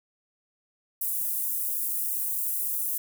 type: high-pass noise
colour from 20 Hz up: pink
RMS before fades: -29 dBFS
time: 1.01-2.98 s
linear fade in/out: 5 ms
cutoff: 11000 Hz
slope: 24 dB/octave
effects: none